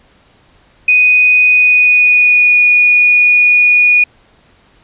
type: tone with pitch glide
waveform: sine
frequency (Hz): 2489 to 2456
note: D#7 to D#7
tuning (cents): 0 to -23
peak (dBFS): -5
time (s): 0.88-4.04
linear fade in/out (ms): 5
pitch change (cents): -23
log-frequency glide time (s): 1.49-2.6
effects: pink hiss -49 dBFS RMS until 4.83 s + resampled to 8000 Hz